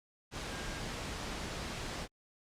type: tone in noise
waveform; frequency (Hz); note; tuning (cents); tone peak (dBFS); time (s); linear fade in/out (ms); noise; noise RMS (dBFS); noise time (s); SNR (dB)
sine; 1608; G6; +44; -48; 0.48-0.83; 50; pink; -40; 0.31-2.08; -11
effects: low-pass 7000 Hz 12 dB/octave + Opus 48 kbps